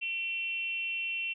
sine tone with frequency modulation, 2715 Hz, F7, 50 cents flat, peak -31 dBFS, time 0.01-1.34 s, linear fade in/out 20 ms, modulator 354 Hz, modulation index 0.49, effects none

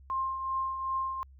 sine tone with tremolo, 1059 Hz, C6, 21 cents sharp, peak -27 dBFS, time 0.1-1.23 s, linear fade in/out 0 ms, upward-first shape triangle, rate 2.6 Hz, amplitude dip 55%, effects added 67 Hz sine -51 dBFS peak until 1.39 s

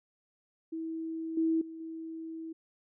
sine tone with level steps, 324.3 Hz, E4, 28 cents flat, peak -34 / -25 / -41 / -38 dBFS, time 0.72-2.53 s, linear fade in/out 10 ms, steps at 1.37 / 1.61 / 1.8 s, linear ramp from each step 5 ms, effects none

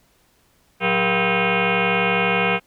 sine tone with frequency modulation, 993 Hz, B5, 9 cents sharp, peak -16 dBFS, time 0.8-2.6 s, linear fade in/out 50 ms, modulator 294 Hz, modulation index 6.1, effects pink hiss -60 dBFS RMS until 2.66 s

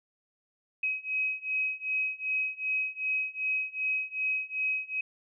sine beating tone pair, 2538 / 2540.6 Hz, D#7 / D#7, +34 / +36 cents, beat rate 2.6 Hz, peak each -32 / -31 dBFS, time 0.83-5.01 s, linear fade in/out 5 ms, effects none

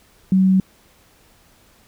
sine tone, 188.9 Hz, F#3, 36 cents sharp, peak -11 dBFS, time 0.32-0.6 s, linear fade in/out 2 ms, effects pink hiss -54 dBFS RMS until 1.87 s

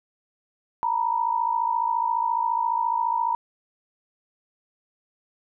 sine tone pair together, 917 / 971.5 Hz, A#5 / B5, -29 / -29 cents, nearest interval minor second, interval 100 cents, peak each -24 dBFS, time 0.83-3.35 s, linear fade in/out 0 ms, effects none

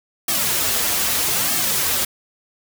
white noise with flanger, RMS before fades -20 dBFS, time 0.28-2.05 s, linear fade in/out 5 ms, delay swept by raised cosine 2 to 7.6 ms, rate 0.79 Hz, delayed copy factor -1, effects none

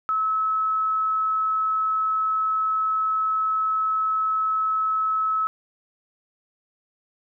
sine tone, 1295 Hz, E6, 31 cents flat, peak -20 dBFS, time 0.09-5.47 s, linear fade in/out 0 ms, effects none

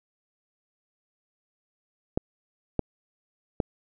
clicks, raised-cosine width 2 ms, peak -10 dBFS, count 3, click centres 2.175 / 2.793 / 3.602 s, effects none

